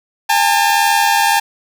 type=tone pair together; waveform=sawtooth; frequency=812.5 / 894 Hz; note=G#5 / A5; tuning=-38 / +27 cents; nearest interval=major second; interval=165 cents; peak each=-10 dBFS; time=0.29-1.4 s; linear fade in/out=10 ms; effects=7-bit